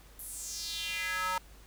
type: tone with high-pass filter sweep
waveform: square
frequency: 185 Hz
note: F#3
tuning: in tune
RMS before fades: -36 dBFS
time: 0.19-1.38 s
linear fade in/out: 2 ms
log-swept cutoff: 12000 to 980 Hz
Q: 3.4
effects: added 50 Hz sine -53 dBFS peak until 1.66 s + pink hiss -58 dBFS RMS until 1.66 s